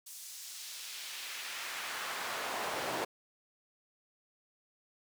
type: noise with high-pass filter sweep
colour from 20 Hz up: brown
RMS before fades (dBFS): -40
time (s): 0.06-3.05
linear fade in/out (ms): 10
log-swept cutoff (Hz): 7700 to 510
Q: 0.94
effects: none